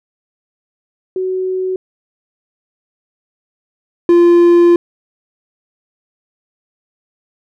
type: tone pair in turn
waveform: sine / triangle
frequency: 373.1 / 345.8 Hz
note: F#4 / F4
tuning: +14 / -17 cents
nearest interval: minor second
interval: 131 cents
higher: first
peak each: -15 / -3 dBFS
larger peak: second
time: 1.16-1.76 / 4.09-4.76 s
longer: second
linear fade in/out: 2 ms
effects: none